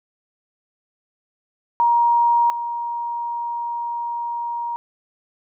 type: tone pair in turn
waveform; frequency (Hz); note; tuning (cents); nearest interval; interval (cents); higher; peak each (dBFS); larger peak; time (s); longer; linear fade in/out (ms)
sine; 944 / 944; A#5 / A#5; +22 / +22; unison; 0; neither; -13 / -23; first; 1.8-2.5 / 2.5-4.76; second; 0
effects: none